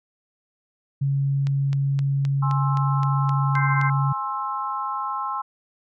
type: tone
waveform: sine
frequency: 138.59 Hz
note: C#3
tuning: in tune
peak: -19 dBFS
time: 1.01-4.13 s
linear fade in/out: 10 ms
type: click train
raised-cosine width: 0.2 ms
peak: -19 dBFS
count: 10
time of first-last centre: 1.47-3.814 s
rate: 3.84 Hz
type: chord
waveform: sine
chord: Ab augmented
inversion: none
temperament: equal with one note detuned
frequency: 830.6 / 1058.1 / 1318.5 Hz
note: Ab5 / C6 / E6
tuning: 0 / +19 / 0 cents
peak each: -31 / -27 / -30 dBFS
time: 2.42-5.42 s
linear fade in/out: 10 ms
type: harmonic tone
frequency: 522 Hz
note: C5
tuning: 4 cents flat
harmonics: 2 / 3 / 4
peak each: -28 / -28 / -28 dBFS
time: 3.55-3.9 s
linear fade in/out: 5 ms
effects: none